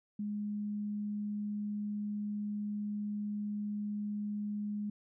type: tone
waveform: sine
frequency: 207.7 Hz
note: G#3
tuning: in tune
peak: -34 dBFS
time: 0.19-4.9 s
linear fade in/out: 5 ms
effects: none